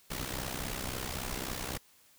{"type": "noise with amplitude modulation", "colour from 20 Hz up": "pink", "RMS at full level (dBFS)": -34, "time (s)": [0.1, 1.78], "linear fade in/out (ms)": 10, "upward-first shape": "sine", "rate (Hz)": 63.7, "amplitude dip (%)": 75, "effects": ["white hiss -63 dBFS RMS until 2.18 s"]}